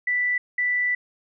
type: tone pair in turn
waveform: sine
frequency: 1975.5 / 1975.5 Hz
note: B6 / B6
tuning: 0 / 0 cents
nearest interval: unison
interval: 0 cents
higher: neither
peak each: -20 dBFS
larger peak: neither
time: 0.07-0.38 / 0.58-0.95 s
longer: second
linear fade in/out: 5 ms
effects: none